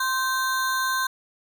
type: ring-modulated tone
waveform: square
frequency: 1299 Hz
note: E6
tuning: 26 cents flat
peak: -20 dBFS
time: 0-1.07 s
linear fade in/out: 5 ms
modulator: 252 Hz
effects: none